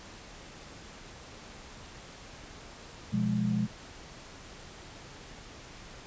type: chord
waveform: sine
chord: F diminished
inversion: second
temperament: equal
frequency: 123.47 / 174.61 / 207.7 Hz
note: Cb3 / F3 / Ab3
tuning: 0 / 0 / 0 cents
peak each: -32 / -33 / -28 dBFS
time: 3.12-3.67 s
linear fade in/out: 20 ms
effects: pink hiss -48 dBFS RMS until 6.06 s + resampled to 16000 Hz